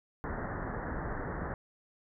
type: low-pass noise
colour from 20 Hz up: pink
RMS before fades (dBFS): -37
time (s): 0.24-1.54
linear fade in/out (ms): 0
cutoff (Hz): 1900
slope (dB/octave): 96
effects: none